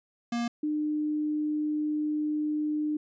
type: tone pair in turn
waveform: square / sine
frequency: 236.3 / 302.1 Hz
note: A#3 / D4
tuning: +24 / +49 cents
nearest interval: major third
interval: 425 cents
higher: second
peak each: -28 / -26 dBFS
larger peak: second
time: 0.32-0.48 / 0.63-2.97 s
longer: second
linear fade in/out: 5 ms
effects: resampled to 16000 Hz